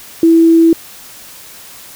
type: tone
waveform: sine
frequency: 329.6 Hz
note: E4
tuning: in tune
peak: -4 dBFS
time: 0.23-0.73 s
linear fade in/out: 2 ms
effects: white hiss -35 dBFS RMS until 1.95 s